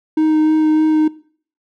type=tone with vibrato; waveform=triangle; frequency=311.1 Hz; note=D#4; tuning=in tune; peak=-9 dBFS; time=0.17-1.08 s; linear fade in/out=5 ms; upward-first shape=sine; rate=3.3 Hz; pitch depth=11 cents each way; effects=noise-tail reverb RT60 0.5 s tail -20 dB re dry